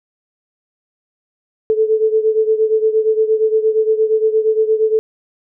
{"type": "beating tone pair", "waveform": "sine", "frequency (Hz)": [435.5, 444.1], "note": ["A4", "A4"], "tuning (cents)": [-18, 16], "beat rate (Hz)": 8.6, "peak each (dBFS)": [-13, -17], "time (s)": [1.7, 4.99], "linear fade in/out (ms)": 0, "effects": []}